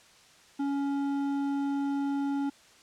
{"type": "tone with hard clipping", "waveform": "triangle", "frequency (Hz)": 279.9, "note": "C#4", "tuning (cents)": 17, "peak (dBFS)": -29, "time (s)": [0.59, 2.5], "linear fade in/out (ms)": 10, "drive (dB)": 12, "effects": ["white hiss -57 dBFS RMS until 2.82 s", "low-pass 7000 Hz 12 dB/octave"]}